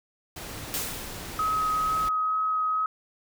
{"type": "noise", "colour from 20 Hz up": "pink", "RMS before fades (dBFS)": -38, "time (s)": [0.36, 2.09], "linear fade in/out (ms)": 5}
{"type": "noise with exponential decay", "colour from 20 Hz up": "white", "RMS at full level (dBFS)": -28, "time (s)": [0.74, 1.48], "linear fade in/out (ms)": 0, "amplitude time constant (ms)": 160}
{"type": "tone with vibrato", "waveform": "sine", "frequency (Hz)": 1269, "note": "D#6", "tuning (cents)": 34, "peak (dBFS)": -23, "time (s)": [1.39, 2.86], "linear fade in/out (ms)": 2, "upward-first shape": "sine", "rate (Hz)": 2.2, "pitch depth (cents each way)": 8}
{"effects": []}